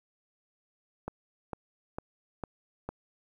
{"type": "click train", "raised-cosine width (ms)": 1, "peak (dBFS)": -21, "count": 5, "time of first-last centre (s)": [1.08, 2.89], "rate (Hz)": 2.21, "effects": ["10-bit"]}